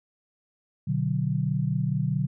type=chord; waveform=sine; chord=B minor; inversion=none; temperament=just; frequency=123.47 / 148.16 / 185.21 Hz; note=B2 / D3 / F#3; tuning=0 / +16 / +2 cents; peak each=-28 / -26 / -29 dBFS; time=0.87-2.27 s; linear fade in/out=10 ms; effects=none